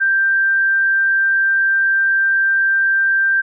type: tone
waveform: sine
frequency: 1576 Hz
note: G6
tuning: 9 cents sharp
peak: -12 dBFS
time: 0-3.42 s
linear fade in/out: 20 ms
effects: none